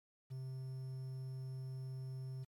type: tone with quantisation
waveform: triangle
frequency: 130.81 Hz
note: C3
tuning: in tune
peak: -40 dBFS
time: 0.3-2.45 s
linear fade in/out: 20 ms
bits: 11
effects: MP3 64 kbps